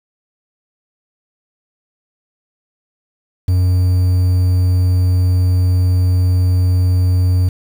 triangle tone with quantisation, 91 Hz, F#2, 28 cents flat, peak -8 dBFS, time 3.48-7.49 s, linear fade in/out 5 ms, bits 6, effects none

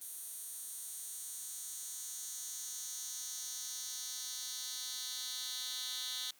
10% pulse tone with high-pass filter sweep, 252.7 Hz, B3, 40 cents sharp, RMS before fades -43 dBFS, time 0.01-6.31 s, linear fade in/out 5 ms, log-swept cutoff 10000 to 3700 Hz, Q 2.1, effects white hiss -65 dBFS RMS until 6.39 s + high-pass 150 Hz 12 dB/octave

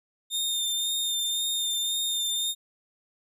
sawtooth tone with vibrato, 3633 Hz, A#7, 45 cents flat, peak -23 dBFS, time 0.3-2.55 s, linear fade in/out 50 ms, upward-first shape sine, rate 1.9 Hz, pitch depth 20 cents each way, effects none

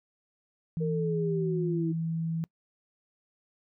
sine tone, 163.6 Hz, E3, 13 cents flat, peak -28 dBFS, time 0.77-2.44 s, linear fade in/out 0 ms
sine linear sweep, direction down, 466.2 to 319.7 Hz, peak -29 dBFS, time 0.8-1.93 s, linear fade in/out 20 ms
effects noise-tail reverb RT60 0.1 s tail -25 dB re dry

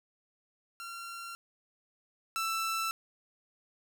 sawtooth tone pair in turn, 1372 / 1329.1 Hz, F6 / E6, -31 / +14 cents, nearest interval minor second, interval 55 cents, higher first, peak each -37 / -27 dBFS, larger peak second, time 0.8-1.35 / 2.36-2.91 s, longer neither, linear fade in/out 0 ms, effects none

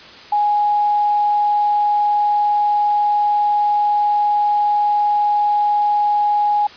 sine tone, 830.6 Hz, G#5, in tune, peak -13 dBFS, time 0.32-6.67 s, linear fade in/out 5 ms, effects white hiss -39 dBFS RMS until 6.76 s + resampled to 11025 Hz

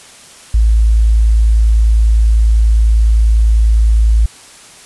sine tone, 55 Hz, A1, in tune, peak -6 dBFS, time 0.54-4.26 s, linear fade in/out 5 ms, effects white hiss -38 dBFS RMS until 4.85 s + resampled to 24000 Hz

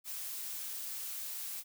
blue noise, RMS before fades -41 dBFS, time 0.04-1.64 s, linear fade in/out 50 ms, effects none

